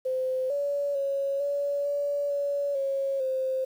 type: tone with pitch steps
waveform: sine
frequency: 517 / 570 / 553 / 569 / 573 / 568 / 546 / 524 Hz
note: C5 / C#5 / C#5 / C#5 / D5 / C#5 / C#5 / C5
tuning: -21 / +48 / -4 / +45 / -43 / +42 / -26 / +2 cents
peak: -25 dBFS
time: 0.05-3.65 s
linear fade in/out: 10 ms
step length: 450 ms
effects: 9-bit